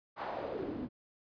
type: noise with band-pass filter sweep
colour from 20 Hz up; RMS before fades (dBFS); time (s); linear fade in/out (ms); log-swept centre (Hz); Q
pink; -39; 0.16-0.89; 50; 1000 to 220; 2.7
effects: resampled to 11025 Hz